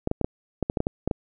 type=clicks; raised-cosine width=2 ms; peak=-10 dBFS; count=11; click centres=0.074 / 0.114 / 0.213 / 0.245 / 0.627 / 0.699 / 0.772 / 0.804 / 0.869 / 1.076 / 1.112 s; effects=none